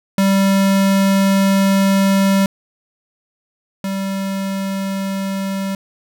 square tone pair in turn, 195.1 / 194.39 Hz, G3 / G3, -8 / -14 cents, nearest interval unison, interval 6 cents, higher first, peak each -12 / -20 dBFS, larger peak first, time 0.18-2.46 / 3.84-5.75 s, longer first, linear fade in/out 2 ms, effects none

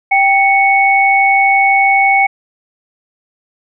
sine tone pair together, 785.1 / 2217 Hz, G5 / C#7, +2 / 0 cents, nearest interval octave + tritone, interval 1798 cents, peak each -10 dBFS, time 0.11-2.27 s, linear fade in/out 10 ms, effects none

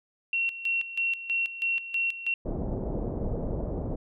sine tone with tremolo, 2729 Hz, F7, 41 cents flat, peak -24 dBFS, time 0.33-2.34 s, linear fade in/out 2 ms, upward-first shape square, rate 3.1 Hz, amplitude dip 75%
pink low-pass noise, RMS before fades -31 dBFS, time 2.45-3.96 s, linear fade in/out 10 ms, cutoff 640 Hz, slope 24 dB/octave
effects none

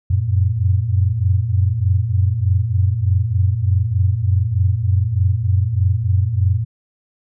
sine tone cluster, 90 / 93.3 / 114.8 Hz, F#2 / F#2 / A#2, -47 / +15 / -26 cents, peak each -18 dBFS, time 0.1-6.65 s, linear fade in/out 10 ms, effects none

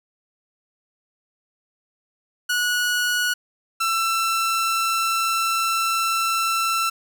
sawtooth tone pair in turn, 1463 / 1338.6 Hz, F#6 / E6, -20 / +26 cents, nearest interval major second, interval 154 cents, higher first, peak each -16 dBFS, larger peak neither, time 2.49-3.34 / 3.8-6.9 s, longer second, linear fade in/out 10 ms, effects none

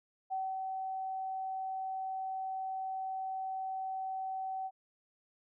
sine tone with ADSR envelope, 762 Hz, G5, 49 cents flat, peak -32 dBFS, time 0.3-4.71 s, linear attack 27 ms, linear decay 230 ms, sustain -3 dB, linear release 50 ms, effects none

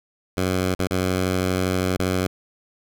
10% pulse tone with dropouts, 92.5 Hz, F#2, in tune, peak -12 dBFS, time 0.37-2.27 s, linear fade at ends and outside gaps 5 ms, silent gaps 0.749-0.792 / 0.872-0.908 / 1.969-1.994 s, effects none

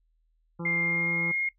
harmonic tone, 170 Hz, F3, 46 cents flat, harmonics 1 / 2 / 3 / 5 / 6 / 7 / 8, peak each -33 / -39 / -43 / -47 / -49 / -50 / -51 dBFS, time 0.59-1.32 s, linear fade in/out 10 ms
sine tone with pitch glide, 2110 to 2142 Hz, C7 to C7, +14 to +40 cents, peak -25 dBFS, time 0.65-1.49 s, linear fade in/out 5 ms, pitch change +26 cents, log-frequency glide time 0.8-1.23 s
effects noise-tail reverb RT60 0.1 s tail -20 dB re dry + added 40 Hz sine -66 dBFS peak until 1.58 s

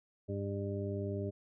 harmonic tone, 100 Hz, G2, 35 cents sharp, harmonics 1 / 2 / 3 / 4 / 6, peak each -37 / -42 / -44 / -40 / -44 dBFS, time 0.28-1.31 s, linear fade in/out 20 ms, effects none

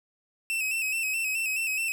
45% pulse tone with vibrato, 2612 Hz, E7, 17 cents flat, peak -26 dBFS, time 0.5-1.92 s, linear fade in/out 0 ms, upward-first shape square, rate 4.7 Hz, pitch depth 47 cents each way, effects none

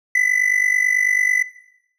triangle tone with amplitude modulation, 2000 Hz, B6, 21 cents sharp, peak -9 dBFS, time 0.15-1.43 s, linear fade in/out 5 ms, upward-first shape sine, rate 49.1 Hz, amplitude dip 75%, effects noise-tail reverb RT60 0.8 s tail -17 dB re dry

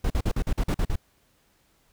brown noise bursts, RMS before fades -23 dBFS, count 9, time 0.04-0.958 s, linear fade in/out 5 ms, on 62 ms, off 45 ms, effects pink hiss -65 dBFS RMS until 1.92 s

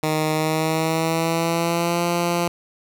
10% pulse tone with pitch glide, 155.56 to 172.6 Hz, D#3 to F3, 0 to -20 cents, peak -11 dBFS, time 0.03-2.48 s, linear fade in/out 2 ms, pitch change +180 cents, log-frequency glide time 0.32-2.04 s, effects none

